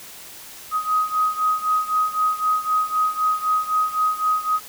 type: beating tone pair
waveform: sine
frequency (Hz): 1255 / 1258.9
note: D#6 / D#6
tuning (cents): +15 / +20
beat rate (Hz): 3.9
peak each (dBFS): -20 / -23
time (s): 0.71-4.6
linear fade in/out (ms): 50
effects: white hiss -40 dBFS RMS until 4.68 s